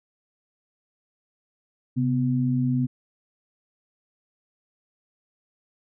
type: tone pair together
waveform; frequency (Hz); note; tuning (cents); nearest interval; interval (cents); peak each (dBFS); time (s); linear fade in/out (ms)
sine; 132.33 / 249.8; C3 / B3; +20 / +20; major seventh; 1100; -23; 1.96-2.87; 20
effects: none